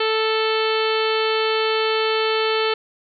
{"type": "harmonic tone", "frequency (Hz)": 440, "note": "A4", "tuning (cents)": 0, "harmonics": [1, 2, 3, 4, 5, 6, 7, 8, 9, 10], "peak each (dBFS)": [-20, -28, -26, -31, -31, -29, -28, -33, -36, -32], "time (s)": [0, 2.74], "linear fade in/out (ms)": 5, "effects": []}